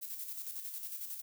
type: noise with tremolo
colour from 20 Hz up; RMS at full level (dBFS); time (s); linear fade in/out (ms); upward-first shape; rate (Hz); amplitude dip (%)
violet; -41; 0.01-1.22; 20; square; 11; 45
effects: none